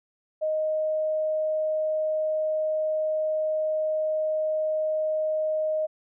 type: tone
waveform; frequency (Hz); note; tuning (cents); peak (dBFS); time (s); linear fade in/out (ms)
sine; 622.3; D#5; 0; -23; 0.41-5.87; 20
effects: none